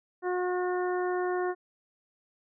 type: harmonic tone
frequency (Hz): 361.6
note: F#4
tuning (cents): -40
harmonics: 1 / 2 / 3 / 4 / 5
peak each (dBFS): -28 / -34 / -38 / -40 / -42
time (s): 0.22-1.55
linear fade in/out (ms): 50
effects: none